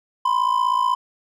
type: ring-modulated tone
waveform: triangle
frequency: 1014 Hz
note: B5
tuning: 45 cents sharp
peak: -12 dBFS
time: 0.25-0.95 s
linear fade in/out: 5 ms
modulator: 28.1 Hz
effects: none